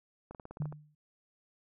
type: clicks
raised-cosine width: 1 ms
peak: -32 dBFS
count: 9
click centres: 0.31 / 0.348 / 0.398 / 0.454 / 0.51 / 0.571 / 0.621 / 0.656 / 0.725 s
type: tone with exponential decay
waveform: sine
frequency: 150 Hz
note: D3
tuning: 37 cents sharp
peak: -29 dBFS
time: 0.6-0.95 s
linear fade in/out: 5 ms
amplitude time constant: 74 ms
effects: none